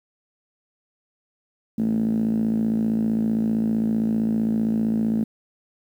5% pulse tone with band-pass filter, 55.4 Hz, A1, 13 cents sharp, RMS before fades -22 dBFS, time 1.78-5.24 s, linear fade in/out 5 ms, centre 220 Hz, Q 8.1, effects 9-bit

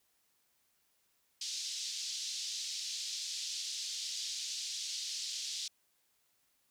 pink band-pass noise, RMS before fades -40 dBFS, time 1.41-5.68 s, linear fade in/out 5 ms, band 3800 to 6500 Hz, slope 24 dB/octave, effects white hiss -75 dBFS RMS until 6.7 s

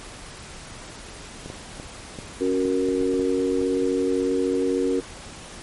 clicks, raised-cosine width 2 ms, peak -21 dBFS, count 10, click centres 1.46 / 1.501 / 1.799 / 2.188 / 2.654 / 2.887 / 3.011 / 3.139 / 3.195 / 3.615 s
sine chord, F# major, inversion second, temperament equal, 277.2 / 370 / 466.2 Hz, C#4 / F#4 / A#4, 0 / 0 / 0 cents, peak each -24 dBFS, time 2.4-5.01 s, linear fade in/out 20 ms
effects pink hiss -40 dBFS RMS until 5.62 s + MP3 48 kbps

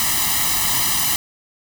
white noise with comb filter, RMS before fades -19 dBFS, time 0-1.16 s, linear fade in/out 0 ms, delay 1 ms, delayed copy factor +1, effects none

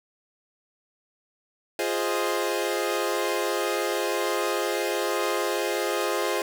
sawtooth chord, F minor seventh, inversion none, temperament equal, 349.2 / 415.3 / 523.3 / 622.3 Hz, F4 / Ab4 / C5 / Eb5, 0 / 0 / 0 / 0 cents, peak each -26 / -25 / -26 / -28 dBFS, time 1.79-6.42 s, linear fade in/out 2 ms, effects none

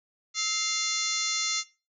harmonic tone with a mistuned harmonic, 698.5 Hz, F5, in tune, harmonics 2 / 3 / 4 / 5 / 6 / 7 / 8 / 9 / 10, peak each -39 / -34 / -41 / -35 / -32 / -40 / -34 / -34 / -36 dBFS, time 0.34-1.64 s, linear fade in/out 50 ms, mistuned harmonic 2, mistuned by -120 cents, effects noise-tail reverb RT60 0.3 s tail -18 dB re dry

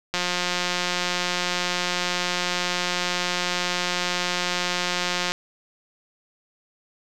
click train, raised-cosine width 0.2 ms, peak -7 dBFS, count 923, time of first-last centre 0.14-5.32 s, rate 178 Hz, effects none

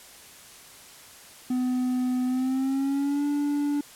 triangle tone with pitch glide, 251.9 to 289.4 Hz, B3 to D4, +34 to -25 cents, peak -21 dBFS, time 1.5-3.81 s, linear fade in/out 5 ms, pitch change +241 cents, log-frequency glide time 2.25-3.25 s, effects white hiss -48 dBFS RMS until 3.95 s + low-pass 12000 Hz 12 dB/octave

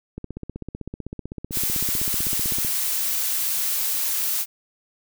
click train, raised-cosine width 3 ms, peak -19 dBFS, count 40, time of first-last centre 0.18-2.648 s, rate 15.8 Hz
blue noise, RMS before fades -24 dBFS, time 1.51-4.46 s, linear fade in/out 50 ms
effects none

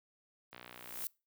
violet noise with exponential growth, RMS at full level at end -37 dBFS, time 0.51-1.07 s, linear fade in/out 0 ms, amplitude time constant 120 ms
click train, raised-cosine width 0.3 ms, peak -32 dBFS, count 32, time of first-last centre 0.53-1.04 s, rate 60.8 Hz
effects noise-tail reverb RT60 0.3 s tail -25 dB re dry + high-pass 100 Hz 12 dB/octave

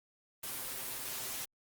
white noise with comb filter, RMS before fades -40 dBFS, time 0.43-1.45 s, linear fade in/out 5 ms, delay 7.7 ms, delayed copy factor +0.95, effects Opus 24 kbps

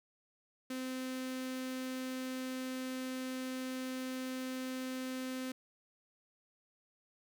sawtooth tone with notch filter, 258.2 Hz, C4, 23 cents flat, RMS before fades -40 dBFS, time 0.7-5.52 s, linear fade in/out 5 ms, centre 850 Hz, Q 1.4, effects none

